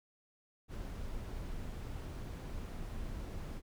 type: noise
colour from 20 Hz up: brown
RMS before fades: -42 dBFS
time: 0.68-3.62 s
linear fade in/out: 50 ms
effects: none